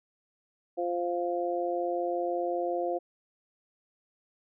harmonic tone, 174.61 Hz, F3, in tune, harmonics 2 / 3 / 4, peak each -32 / -32 / -32 dBFS, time 0.77-2.99 s, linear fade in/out 20 ms, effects none

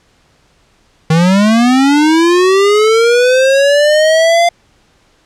square linear sweep, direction up, 155.56 to 695 Hz, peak -7 dBFS, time 1.1-4.49 s, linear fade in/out 5 ms, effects pink hiss -52 dBFS RMS until 5.25 s + low-pass 7000 Hz 12 dB/octave

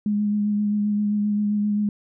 sine tone with vibrato, 207.7 Hz, G#3, in tune, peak -19 dBFS, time 0.06-1.89 s, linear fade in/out 2 ms, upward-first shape sine, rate 7.6 Hz, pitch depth 18 cents each way, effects none

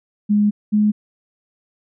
sine tone pair in turn, 207.7 / 210.5 Hz, G#3 / G#3, 0 / +24 cents, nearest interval unison, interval 24 cents, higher second, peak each -12 dBFS, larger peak neither, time 0.29-0.51 / 0.72-0.92 s, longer first, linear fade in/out 20 ms, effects none

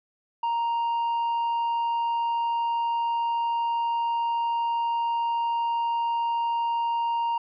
triangle tone with tanh clipping, 933 Hz, A#5, 1 cent sharp, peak -24 dBFS, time 0.43-7.38 s, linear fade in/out 5 ms, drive 8 dB, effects none

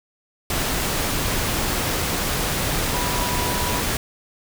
sine tone in noise, 978 Hz, B5, 17 cents flat, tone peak -28 dBFS, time 2.94-3.8 s, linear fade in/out 2 ms, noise pink, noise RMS -23 dBFS, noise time 0.5-3.97 s, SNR -8 dB, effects none

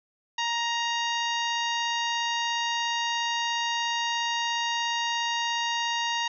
harmonic tone with a mistuned harmonic, 937 Hz, A#5, 9 cents sharp, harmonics 1 / 2 / 3 / 4 / 5 / 6 / 7, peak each -29 / -32 / -32 / -34 / -40 / -41 / -41 dBFS, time 0.38-6.28 s, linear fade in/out 5 ms, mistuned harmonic 7, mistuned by -16 cents, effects none

